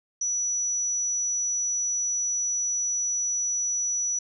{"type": "tone", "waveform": "sine", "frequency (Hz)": 5900, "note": "F#8", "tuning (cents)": -6, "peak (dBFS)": -24, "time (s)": [0.21, 4.19], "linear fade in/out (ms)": 5, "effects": []}